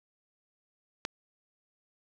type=click; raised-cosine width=0.2 ms; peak=-14 dBFS; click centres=1.051 s; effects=none